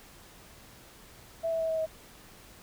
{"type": "tone with pitch steps", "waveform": "sine", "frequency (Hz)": [659.3, 653.6, 648, 642.4, 636.8], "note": ["E5", "E5", "E5", "E5", "D#5"], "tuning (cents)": [0, -15, -30, -45, 40], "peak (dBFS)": -27, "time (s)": [1.43, 1.865], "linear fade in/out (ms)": 20, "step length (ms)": 87, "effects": ["pink hiss -53 dBFS RMS until 2.62 s"]}